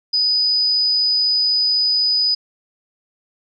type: tone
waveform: sine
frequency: 4978 Hz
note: D#8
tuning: in tune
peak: -14 dBFS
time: 0.13-2.35 s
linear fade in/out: 10 ms
effects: none